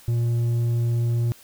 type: tone with low-pass filter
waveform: square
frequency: 118 Hz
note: A#2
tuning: 22 cents sharp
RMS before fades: -22 dBFS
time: 0.08-1.32 s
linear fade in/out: 0 ms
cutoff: 240 Hz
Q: 0.54
effects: white hiss -50 dBFS RMS until 1.43 s